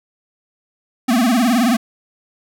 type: tone with vibrato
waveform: square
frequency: 239.6 Hz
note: A#3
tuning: 48 cents sharp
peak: -13 dBFS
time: 1.08-1.77 s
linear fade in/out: 10 ms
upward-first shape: sine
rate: 19 Hz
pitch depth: 160 cents each way
effects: none